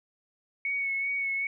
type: tone with vibrato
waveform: sine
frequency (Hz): 2217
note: C#7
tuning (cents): 0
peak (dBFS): -27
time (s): 0.65-1.47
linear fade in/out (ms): 2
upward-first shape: sine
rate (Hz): 2.6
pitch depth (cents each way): 23
effects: none